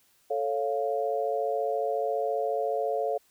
sine chord, A augmented, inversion none, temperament equal, 440 / 554.4 / 698.5 Hz, A4 / C#5 / E#5, 0 / 0 / 0 cents, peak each -30 dBFS, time 0.3-3.18 s, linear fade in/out 10 ms, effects white hiss -65 dBFS RMS until 3.3 s

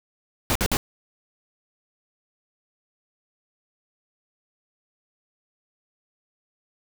pink noise bursts, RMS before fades -22 dBFS, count 3, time 0.5-0.77 s, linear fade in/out 0 ms, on 54 ms, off 54 ms, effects none

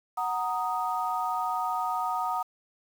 sine chord, D# minor, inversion first, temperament equal, 740 / 932.3 / 1244.5 Hz, F#5 / A#5 / D#6, 0 / 0 / 0 cents, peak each -31 dBFS, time 0.17-2.43 s, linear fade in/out 10 ms, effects 8-bit

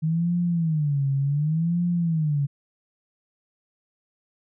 sine tone with vibrato, 154.9 Hz, D#3, 7 cents flat, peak -20 dBFS, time 0.02-2.47 s, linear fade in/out 20 ms, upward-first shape sine, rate 0.68 Hz, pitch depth 210 cents each way, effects none

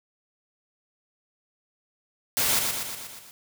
white noise with echo, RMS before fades -24 dBFS, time 2.37-2.59 s, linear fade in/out 0 ms, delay 120 ms, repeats 6, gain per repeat -4 dB, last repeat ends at 3.31 s, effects none

